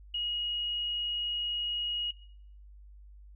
sine tone, 2889 Hz, F#7, 42 cents flat, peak -30 dBFS, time 0.14-2.11 s, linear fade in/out 5 ms, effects noise-tail reverb RT60 0.6 s tail -17 dB re dry + added 50 Hz sine -49 dBFS peak until 3.35 s

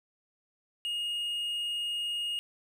triangle tone, 2859 Hz, F7, 40 cents sharp, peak -29 dBFS, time 0.85-2.39 s, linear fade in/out 0 ms, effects none

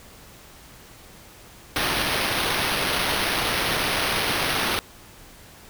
white noise with sample-and-hold, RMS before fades -24 dBFS, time 1.76-4.79 s, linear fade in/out 0 ms, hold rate 7350 Hz, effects pink hiss -47 dBFS RMS until 5.69 s

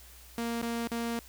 sawtooth tone with dropouts, 233.1 Hz, A#3, in tune, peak -27 dBFS, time 0.38-1.19 s, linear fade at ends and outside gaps 0 ms, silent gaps 0.615-0.627 / 0.873-0.916 s, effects added 60 Hz sine -53 dBFS peak until 1.28 s + white hiss -54 dBFS RMS until 1.28 s

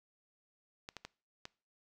clicks, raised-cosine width 0.2 ms, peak -26 dBFS, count 4, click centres 0.889 / 0.967 / 1.05 / 1.454 s, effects noise-tail reverb RT60 0.4 s tail -23 dB re dry

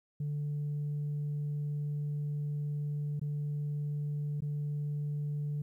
sine tone with dropouts, 146.83 Hz, D3, in tune, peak -30 dBFS, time 0.2-5.62 s, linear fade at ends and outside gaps 5 ms, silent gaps 3.196-3.214 / 4.406-4.42 s, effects tanh soft clip ceiling -30 dBFS + 12-bit

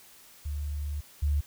sine tone pair in turn, 73.3 / 72.84 Hz, D2 / D2, -3 / -14 cents, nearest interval unison, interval 11 cents, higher first, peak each -30 / -23 dBFS, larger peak second, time 0.45-1.01 / 1.22-1.41 s, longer first, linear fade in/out 10 ms, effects white hiss -54 dBFS RMS until 1.46 s

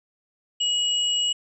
sine tone pair together, 2910 / 7684 Hz, F#7 / B8, -29 / -48 cents, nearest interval octave + perfect fourth, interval 1681 cents, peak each -21 / -29 dBFS, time 0.6-1.33 s, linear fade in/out 10 ms, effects none

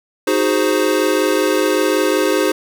square chord, Ab dominant seventh, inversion second, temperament equal, 311.1 / 370 / 415.3 / 523.3 Hz, Eb4 / Gb4 / Ab4 / C5, 0 / 0 / 0 / 0 cents, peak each -20 dBFS, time 0.27-2.52 s, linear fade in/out 5 ms, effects none

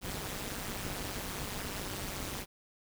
pink noise with amplitude modulation, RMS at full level -35 dBFS, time 0.01-2.46 s, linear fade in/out 50 ms, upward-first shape sine, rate 199 Hz, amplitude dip 95%, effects none

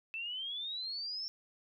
sine exponential sweep, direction up, 2629 to 5440 Hz, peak -37 dBFS, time 0.14-1.28 s, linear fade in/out 0 ms, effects 13-bit

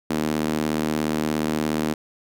sawtooth tone with high-pass filter, 77 Hz, D#2, 17 cents flat, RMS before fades -24 dBFS, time 0.1-1.94 s, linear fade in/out 5 ms, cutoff 250 Hz, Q 2.1, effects none

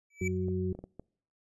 square tone with exponential growth, 2303 Hz, D7, 34 cents flat, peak -31 dBFS, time 0.1-0.28 s, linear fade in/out 5 ms, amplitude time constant 38 ms
harmonic tone, 92.5 Hz, F#2, in tune, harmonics 1 / 2 / 4, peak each -33 / -33 / -33 dBFS, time 0.21-0.73 s, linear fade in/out 5 ms
clicks, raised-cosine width 2 ms, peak -30 dBFS, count 5, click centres 0.484 / 0.75 / 0.79 / 0.84 / 0.996 s
effects noise-tail reverb RT60 0.6 s tail -26 dB re dry + resampled to 24000 Hz

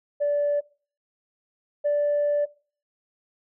sine tone pair in turn, 581 / 584.4 Hz, D5 / D5, -19 / -9 cents, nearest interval unison, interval 10 cents, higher second, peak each -19 / -18 dBFS, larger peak second, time 0.2-0.61 / 1.84-2.46 s, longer second, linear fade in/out 20 ms, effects noise-tail reverb RT60 0.4 s tail -20 dB re dry + tanh soft clip ceiling -17 dBFS

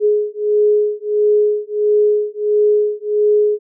sine beating tone pair, 418.6 / 420.1 Hz, G#4 / G#4, +14 / +20 cents, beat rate 1.5 Hz, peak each -15 dBFS, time 0-3.59 s, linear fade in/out 50 ms, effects none

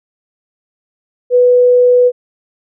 sine tone, 493.9 Hz, B4, in tune, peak -5 dBFS, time 1.3-2.12 s, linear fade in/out 50 ms, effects none

